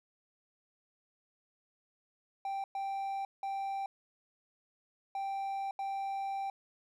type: tone bursts at uneven times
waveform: triangle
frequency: 784 Hz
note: G5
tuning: in tune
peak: -32 dBFS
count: 5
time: 2.45-2.64 / 2.75-3.25 / 3.43-3.86 / 5.15-5.71 / 5.79-6.5 s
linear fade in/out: 2 ms
effects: none